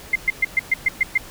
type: tone bursts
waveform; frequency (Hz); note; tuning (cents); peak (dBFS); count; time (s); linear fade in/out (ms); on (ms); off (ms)
sine; 2093; C7; 0; -13; 8; 0.13-1.178; 5; 26; 120
effects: pink hiss -40 dBFS RMS until 1.3 s